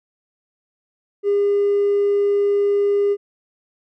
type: tone with hard clipping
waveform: sine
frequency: 405 Hz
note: G#4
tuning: 43 cents flat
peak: -15 dBFS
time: 1.23-3.17 s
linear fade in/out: 50 ms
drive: 1 dB
effects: none